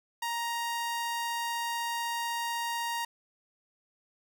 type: tone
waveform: sawtooth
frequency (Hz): 936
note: A#5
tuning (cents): +7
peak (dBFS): -27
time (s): 0.22-3.05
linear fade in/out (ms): 5
effects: none